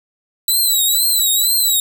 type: tone with vibrato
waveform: 10% pulse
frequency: 3951 Hz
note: B7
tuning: in tune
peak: -6 dBFS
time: 0.48-1.8 s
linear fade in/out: 2 ms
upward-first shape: triangle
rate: 2.1 Hz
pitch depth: 110 cents each way
effects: none